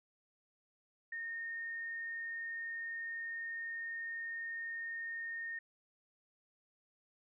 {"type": "tone", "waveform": "sine", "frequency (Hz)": 1838, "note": "A#6", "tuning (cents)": -25, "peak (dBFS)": -39, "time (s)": [1.12, 5.59], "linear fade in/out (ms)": 5, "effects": []}